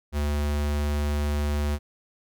square tone, 73.4 Hz, D2, in tune, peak -24 dBFS, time 0.12-1.79 s, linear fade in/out 50 ms, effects none

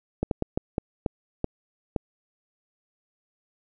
slowing click train, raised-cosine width 2 ms, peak -11 dBFS, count 8, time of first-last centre 0.23-1.962 s, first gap 82 ms, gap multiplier 1.36, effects none

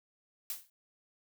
blue noise with exponential decay, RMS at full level -34 dBFS, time 0.5-0.7 s, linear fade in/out 1 ms, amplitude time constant 43 ms, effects none

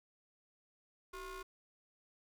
30% pulse ring-modulated tone, 349.5 Hz, F4, 1 cent sharp, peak -39 dBFS, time 1.13-1.43 s, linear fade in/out 10 ms, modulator 730 Hz, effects none

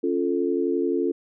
sine chord, Db augmented, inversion none, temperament equal, 277.2 / 349.2 / 440 Hz, Db4 / F4 / A4, 0 / 0 / 0 cents, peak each -26 / -24 / -26 dBFS, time 0.03-1.12 s, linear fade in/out 10 ms, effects none

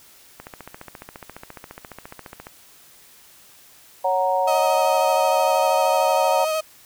click train, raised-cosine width 0.5 ms, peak -21 dBFS, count 31, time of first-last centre 0.4-2.469 s, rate 14.5 Hz
sine chord, F# major, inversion second, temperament equal, 554.4 / 740 / 932.3 Hz, C#5 / F#5 / A#5, 0 / 0 / 0 cents, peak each -22 dBFS, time 4.04-6.45 s, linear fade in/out 10 ms
35% pulse tone with vibrato, 629 Hz, D#5, 19 cents sharp, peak -19 dBFS, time 4.47-6.61 s, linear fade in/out 10 ms, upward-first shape sine, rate 13 Hz, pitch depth 22 cents each way
effects white hiss -50 dBFS RMS until 6.85 s

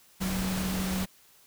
sine tone in noise, 187.6 Hz, F#3, 24 cents sharp, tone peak -29 dBFS, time 0.2-1.06 s, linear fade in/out 20 ms, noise pink, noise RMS -34 dBFS, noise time 0.2-1.06 s, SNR +2 dB, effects white hiss -59 dBFS RMS until 1.46 s

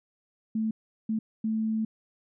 sine tone bursts at uneven times, 220 Hz, A3, in tune, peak -25 dBFS, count 3, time 0.55-0.71 / 1.09-1.19 / 1.44-1.85 s, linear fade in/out 5 ms, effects none

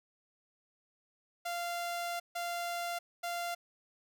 sawtooth tone bursts at uneven times, 693 Hz, F5, 14 cents flat, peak -31 dBFS, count 3, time 1.45-2.2 / 2.35-2.99 / 3.23-3.55 s, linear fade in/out 10 ms, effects none

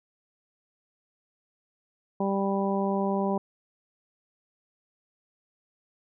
harmonic tone, 196.6 Hz, G3, 5 cents sharp, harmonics 1 / 2 / 3 / 4 / 5, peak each -27 / -30 / -32 / -33 / -34 dBFS, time 2.2-3.38 s, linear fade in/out 5 ms, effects none

